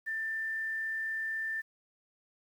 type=tone with quantisation; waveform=sine; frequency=1782 Hz; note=A6; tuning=22 cents sharp; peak=-32 dBFS; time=0.06-1.62 s; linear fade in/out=20 ms; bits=10; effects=none